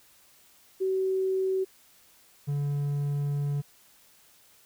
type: tone pair in turn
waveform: sine / triangle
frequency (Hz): 379.4 / 143.52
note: F#4 / D3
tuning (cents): +43 / -40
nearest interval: octave + perfect fourth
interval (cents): 1683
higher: first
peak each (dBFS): -24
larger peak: neither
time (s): 0.8-1.65 / 2.47-3.62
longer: second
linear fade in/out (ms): 20
effects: white hiss -59 dBFS RMS until 4.65 s